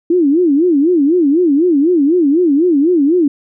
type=tone with vibrato; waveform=sine; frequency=316.7 Hz; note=D#4; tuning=31 cents sharp; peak=-8 dBFS; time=0.1-3.28 s; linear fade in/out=5 ms; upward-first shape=sine; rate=4 Hz; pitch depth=250 cents each way; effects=none